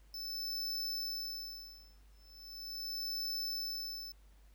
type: tone with tremolo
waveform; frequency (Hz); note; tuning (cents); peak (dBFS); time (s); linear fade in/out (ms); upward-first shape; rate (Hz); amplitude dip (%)
square; 5274; E8; 0; -36; 0.14-4.12; 2; sine; 0.39; 100
effects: added 50 Hz sine -58 dBFS peak until 4.54 s + pink hiss -71 dBFS RMS until 4.54 s